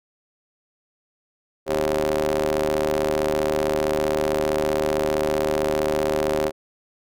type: ring-modulated tone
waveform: sawtooth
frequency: 75.4 Hz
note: D2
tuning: 46 cents sharp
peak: -13 dBFS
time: 1.66-6.52 s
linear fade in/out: 50 ms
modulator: 467 Hz
effects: none